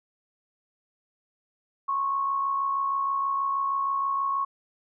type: tone pair together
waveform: sine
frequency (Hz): 1033.7 / 1100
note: C6 / C#6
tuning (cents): -21 / -14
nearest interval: minor second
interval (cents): 107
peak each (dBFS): -36 / -24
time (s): 1.88-4.45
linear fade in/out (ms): 10
effects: none